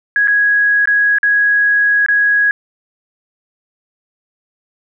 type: tone with dropouts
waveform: sine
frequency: 1661.2 Hz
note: G#6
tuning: in tune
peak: -9 dBFS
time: 0.16-2.51 s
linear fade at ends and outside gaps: 1 ms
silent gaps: 0.274-0.281 / 0.856-0.874 / 1.185-1.231 / 2.062-2.085 s
effects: none